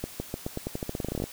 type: accelerating click train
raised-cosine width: 2 ms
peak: -17 dBFS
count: 19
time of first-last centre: 0.04-1.24 s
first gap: 160 ms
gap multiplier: 0.88
effects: white hiss -45 dBFS RMS until 1.32 s